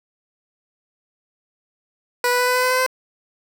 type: tone with pitch steps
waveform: 15% pulse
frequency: 490 / 493.4 / 496.8 / 500.3 / 503.8 / 507.3 / 510.8 / 514.4 Hz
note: B4 / B4 / B4 / B4 / B4 / B4 / C5 / C5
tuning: -14 / -2 / +10 / +22 / +34 / +46 / -42 / -30 cents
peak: -10 dBFS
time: 2.24-2.864 s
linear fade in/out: 2 ms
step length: 78 ms
effects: none